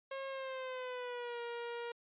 sawtooth tone with pitch glide, 540 to 472.8 Hz, C#5 to A#4, -45 to +24 cents, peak -36 dBFS, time 0.11-1.92 s, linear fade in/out 5 ms, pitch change -231 cents, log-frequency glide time 0.29-1.41 s, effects resampled to 8000 Hz

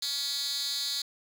10% pulse tone with high-pass filter, 280.8 Hz, C#4, 22 cents sharp, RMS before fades -32 dBFS, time 0.02-1.02 s, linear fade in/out 5 ms, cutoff 4200 Hz, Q 3.5, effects none

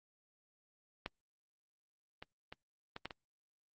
clicks, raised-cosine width 0.3 ms, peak -22 / -30 / -30 / -28 / -23 / -29 dBFS, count 6, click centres 1.061 / 2.225 / 2.525 / 2.964 / 3.056 / 3.108 s, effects Opus 24 kbps

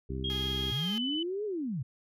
harmonic tone, 65.6 Hz, C2, 5 cents sharp, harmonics 1 / 2 / 3 / 4 / 5 / 6, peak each -36 / -38 / -42 / -43 / -44 / -41 dBFS, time 0.09-0.72 s, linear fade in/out 10 ms
sine tone with pitch glide, 3258 to 3005 Hz, G#7 to F#7, -34 to +26 cents, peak -32 dBFS, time 0.24-1.23 s, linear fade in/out 5 ms, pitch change -140 cents, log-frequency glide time 0.77-1.01 s
5% pulse tone with vibrato, 415.3 Hz, G#4, in tune, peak -30 dBFS, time 0.3-0.98 s, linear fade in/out 0 ms, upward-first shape triangle, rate 20 Hz, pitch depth 41 cents each way
sine linear two-way sweep, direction up then down, 111.7 to 432.7 to 111.7 Hz, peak -31 dBFS, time 0.71-1.83 s, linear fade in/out 10 ms, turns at 1.45 s
effects none

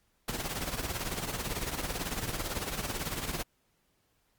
pink noise with tremolo, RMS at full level -32 dBFS, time 0.28-3.43 s, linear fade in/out 5 ms, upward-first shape triangle, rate 18 Hz, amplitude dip 75%, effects pink hiss -73 dBFS RMS until 4.38 s + Opus 48 kbps

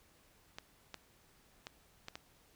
clicks, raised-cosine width 0.2 ms, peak -26 dBFS, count 5, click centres 0.585 / 0.943 / 1.669 / 2.084 / 2.155 s, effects pink hiss -67 dBFS RMS until 2.55 s

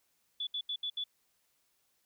sine tone bursts at uneven times, 3447 Hz, A7, 36 cents flat, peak -33 dBFS, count 5, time 0.4-0.47 / 0.54-0.61 / 0.69-0.76 / 0.83-0.9 / 0.97-1.04 s, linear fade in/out 5 ms, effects white hiss -75 dBFS RMS until 2.05 s

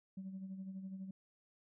sine tone with tremolo, 190.8 Hz, G3, 47 cents flat, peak -40 dBFS, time 0.17-1.11 s, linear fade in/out 5 ms, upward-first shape sine, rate 12 Hz, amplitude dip 55%, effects tanh soft clip ceiling -39 dBFS

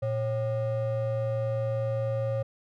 triangle ring-modulated tone, 329.6 Hz, E4, in tune, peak -21 dBFS, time 0.02-2.43 s, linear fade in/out 10 ms, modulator 214 Hz, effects none

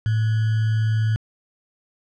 sine tone with sample-and-hold, 110 Hz, A2, in tune, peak -17 dBFS, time 0.06-1.16 s, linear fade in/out 0 ms, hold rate 1575 Hz, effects low-pass 4000 Hz 12 dB/octave

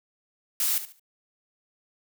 blue noise with echo, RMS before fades -25 dBFS, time 0.6-0.78 s, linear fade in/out 2 ms, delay 72 ms, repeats 3, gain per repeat -12 dB, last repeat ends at 0.996 s, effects none

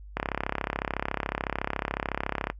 click train, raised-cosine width 0.5 ms, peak -12 dBFS, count 80, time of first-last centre 0.17-2.5 s, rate 33.9 Hz, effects noise-tail reverb RT60 0.1 s tail -22 dB re dry + added 50 Hz sine -42 dBFS peak until 2.59 s

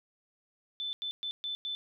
sine tone bursts at uneven times, 3520 Hz, A7, in tune, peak -33 dBFS, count 5, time 0.8-0.93 / 1.02-1.11 / 1.23-1.31 / 1.44-1.55 / 1.65-1.75 s, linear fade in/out 0 ms, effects none

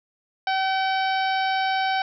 harmonic tone, 765 Hz, G5, 42 cents flat, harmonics 1 / 2 / 3 / 4 / 5 / 6 / 7, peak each -22 / -28 / -32 / -34 / -36 / -38 / -39 dBFS, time 0.47-2.02 s, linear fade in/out 2 ms, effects none

